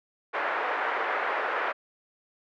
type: band-pass noise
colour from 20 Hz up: white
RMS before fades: -29 dBFS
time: 0.33-1.73 s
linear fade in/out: 20 ms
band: 430 to 1800 Hz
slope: 24 dB/octave
effects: none